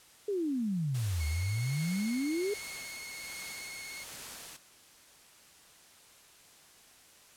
sine exponential two-way sweep, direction down then up, 425.8 to 73.42 to 425.8 Hz, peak -29 dBFS, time 0.28-2.54 s, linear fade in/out 5 ms, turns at 1.26 s
white noise with tremolo, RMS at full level -43 dBFS, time 0.94-4.57 s, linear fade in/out 10 ms, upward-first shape sine, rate 1.3 Hz, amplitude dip 30%
sawtooth tone with vibrato, 2175 Hz, C#7, 33 cents flat, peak -39 dBFS, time 1.2-4.04 s, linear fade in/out 10 ms, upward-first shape square, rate 17 Hz, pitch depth 20 cents each way
effects white hiss -58 dBFS RMS until 7.36 s + low-pass 11000 Hz 12 dB/octave

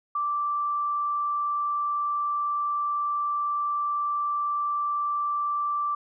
sine tone, 1171 Hz, D6, 5 cents flat, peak -24 dBFS, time 0.15-5.95 s, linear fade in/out 5 ms, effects none

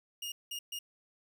sawtooth tone bursts at uneven times, 2847 Hz, F7, 33 cents sharp, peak -34 dBFS, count 3, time 0.22-0.32 / 0.51-0.59 / 0.72-0.79 s, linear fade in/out 5 ms, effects none

